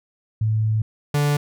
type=tone pair in turn; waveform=sine / 45% pulse; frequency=109.2 / 145.76 Hz; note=A2 / D3; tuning=-13 / -13 cents; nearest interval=perfect fourth; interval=500 cents; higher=second; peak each=-17 dBFS; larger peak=neither; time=0.41-0.82 / 1.14-1.37 s; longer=first; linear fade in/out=5 ms; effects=none